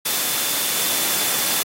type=tone in noise; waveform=sine; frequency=3520 Hz; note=A7; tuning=in tune; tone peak=-31 dBFS; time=0.05-1.63 s; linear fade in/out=10 ms; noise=white; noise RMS=-21 dBFS; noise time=0.05-1.63 s; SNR=-13 dB; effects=high-pass 150 Hz 12 dB/octave + AAC 48 kbps